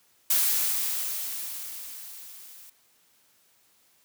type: noise with level ramp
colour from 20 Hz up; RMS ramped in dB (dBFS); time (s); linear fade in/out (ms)
blue; -22 to -49; 0.3-2.7; 5
effects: white hiss -64 dBFS RMS until 4.04 s + high-pass 80 Hz 12 dB/octave